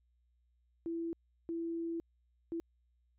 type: tone bursts at uneven times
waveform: sine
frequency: 333.4 Hz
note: E4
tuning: 20 cents sharp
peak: -35 dBFS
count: 3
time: 0.86-1.13 / 1.49-2 / 2.52-2.6 s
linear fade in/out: 0 ms
effects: added 60 Hz sine -70 dBFS peak until 3.18 s